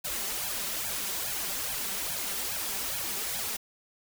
white noise with flanger, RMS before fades -33 dBFS, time 0.04-3.57 s, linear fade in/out 10 ms, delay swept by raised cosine 1.2 to 5.2 ms, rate 2.4 Hz, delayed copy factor +0.95, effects none

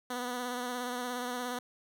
10% pulse tone with vibrato, 246.9 Hz, B3, in tune, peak -26 dBFS, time 0.1-1.59 s, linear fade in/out 5 ms, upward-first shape sine, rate 17 Hz, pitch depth 28 cents each way, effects none

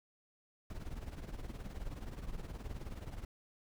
brown noise with tremolo, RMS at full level -40 dBFS, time 0.7-3.25 s, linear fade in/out 2 ms, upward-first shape triangle, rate 19 Hz, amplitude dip 80%, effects none

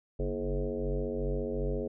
sine tone with frequency modulation, 237.6 Hz, A#3, 33 cents sharp, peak -29 dBFS, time 0.19-1.88 s, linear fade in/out 10 ms, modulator 94.5 Hz, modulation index 3.2, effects none

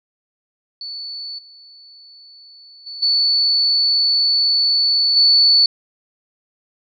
sine tone with level steps, 4462 Hz, C#8, 11 cents sharp, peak -27 / -41 / -29 / -13 / -9 dBFS, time 0.81-5.66 s, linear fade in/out 2 ms, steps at 1.38 / 2.86 / 3.02 / 5.16 s, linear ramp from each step 10 ms, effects none

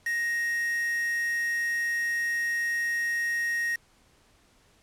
triangle tone with quantisation, 1871 Hz, A#6, 6 cents sharp, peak -24 dBFS, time 0.06-3.76 s, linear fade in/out 5 ms, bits 6, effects pink hiss -62 dBFS RMS until 4.82 s + low-pass 10000 Hz 12 dB/octave

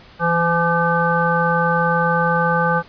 harmonic tone with a mistuned harmonic, 170 Hz, F3, 46 cents flat, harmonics 1 / 3 / 5 / 7 / 9, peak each -21 / -21 / -21 / -21 / -21 dBFS, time 0.19-2.83 s, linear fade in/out 50 ms, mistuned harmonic 1, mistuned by -31 cents, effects pink hiss -45 dBFS RMS until 2.88 s + resampled to 11025 Hz

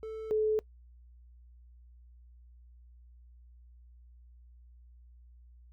triangle / sine tone pair in turn, 440 / 431.7 Hz, A4 / A4, 0 / -33 cents, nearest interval unison, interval 33 cents, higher first, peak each -35 / -25 dBFS, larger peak second, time 0.03-0.31 / 0.31-0.59 s, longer neither, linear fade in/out 0 ms, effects noise-tail reverb RT60 0.1 s tail -23 dB re dry + added 60 Hz sine -53 dBFS peak until 5.72 s

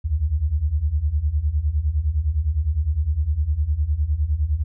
sine beating tone pair, 69.3 / 79.1 Hz, C#2 / D#2, 0 / +29 cents, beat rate 9.8 Hz, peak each -23 / -20 dBFS, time 0.04-4.64 s, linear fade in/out 20 ms, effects none

